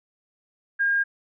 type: tone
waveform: sine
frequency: 1617 Hz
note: G#6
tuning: 47 cents flat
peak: -19 dBFS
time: 0.79-1.04 s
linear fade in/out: 20 ms
effects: none